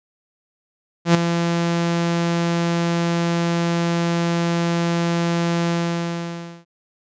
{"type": "tone with ADSR envelope", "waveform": "sawtooth", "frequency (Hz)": 170, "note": "F3", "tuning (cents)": -46, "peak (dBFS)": -5, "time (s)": [1.05, 6.65], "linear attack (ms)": 97, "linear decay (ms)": 8, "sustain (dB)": -9, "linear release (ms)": 960, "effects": ["resampled to 16000 Hz"]}